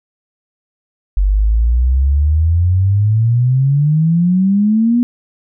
sine exponential sweep, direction up, 46.73 to 245.6 Hz, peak -9 dBFS, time 1.17-5.03 s, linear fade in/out 0 ms, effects none

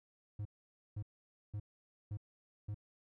triangle tone bursts, 104 Hz, G#2, 3 cents sharp, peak -36 dBFS, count 5, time 0.39-2.745 s, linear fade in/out 5 ms, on 63 ms, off 510 ms, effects none

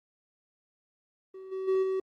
triangle tone with level steps, 380 Hz, F#4, 46 cents sharp, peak -40 / -30 / -21 / -25 dBFS, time 1.34-2 s, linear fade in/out 5 ms, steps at 1.51 / 1.67 / 1.82 s, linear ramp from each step 20 ms, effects Opus 24 kbps

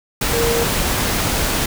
sine tone in noise, 466.2 Hz, A#4, in tune, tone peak -17 dBFS, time 0.33-0.64 s, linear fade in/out 5 ms, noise pink, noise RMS -19 dBFS, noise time 0.21-1.66 s, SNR -1 dB, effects none

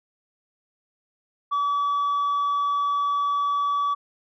sine tone, 1145 Hz, D6, 44 cents flat, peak -18 dBFS, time 1.51-3.95 s, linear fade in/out 20 ms, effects tanh soft clip ceiling -20 dBFS

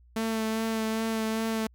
sawtooth tone with vibrato, 222.2 Hz, A3, 17 cents sharp, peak -23 dBFS, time 0.16-1.67 s, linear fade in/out 5 ms, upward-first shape sine, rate 2.5 Hz, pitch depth 17 cents each way, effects added 60 Hz sine -54 dBFS peak until 1.74 s

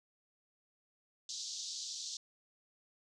white band-pass noise, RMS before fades -43 dBFS, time 1.29-2.17 s, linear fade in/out 2 ms, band 3600 to 6800 Hz, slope 48 dB/octave, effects none

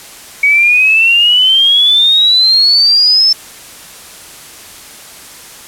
sine exponential sweep, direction up, 2246 to 5320 Hz, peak -5 dBFS, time 0.43-3.33 s, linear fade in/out 5 ms, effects white hiss -33 dBFS RMS until 5.67 s + low-pass 12000 Hz 12 dB/octave

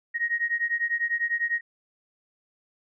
sine beating tone pair, 1871 / 1881 Hz, A#6 / A#6, +6 / +15 cents, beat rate 10 Hz, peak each -27 dBFS, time 0.14-1.61 s, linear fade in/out 20 ms, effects none

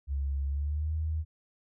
sine tone with pitch glide, 69.3 to 78.69 Hz, C#2 to D#2, 0 to +20 cents, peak -28 dBFS, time 0.07-1.25 s, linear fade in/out 50 ms, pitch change +220 cents, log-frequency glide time 0.48-0.93 s, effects none

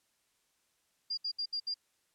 sine tone bursts, 4803 Hz, D8, 38 cents sharp, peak -32 dBFS, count 5, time 1.1-1.743 s, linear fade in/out 10 ms, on 75 ms, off 67 ms, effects white hiss -75 dBFS RMS until 2.14 s + low-pass 11000 Hz 12 dB/octave

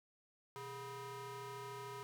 30% pulse ring-modulated tone, 283.5 Hz, C#4, 39 cents sharp, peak -40 dBFS, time 0.56-2.03 s, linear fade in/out 0 ms, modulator 692 Hz, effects none

